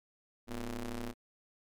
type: ring-modulated tone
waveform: sawtooth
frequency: 114.8 Hz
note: A#2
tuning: 26 cents flat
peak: -30 dBFS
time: 0.47-1.14 s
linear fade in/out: 50 ms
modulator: 131 Hz
effects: MP3 96 kbps